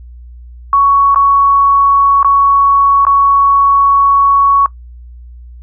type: tone with dropouts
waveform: sine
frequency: 1116 Hz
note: C#6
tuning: 11 cents sharp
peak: -5 dBFS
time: 0.73-4.66 s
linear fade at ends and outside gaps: 1 ms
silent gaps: 1.146-1.159 / 2.229-2.246 / 3.051-3.067 s
effects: noise-tail reverb RT60 0.1 s tail -20 dB re dry + added 60 Hz sine -30 dBFS peak until 5.62 s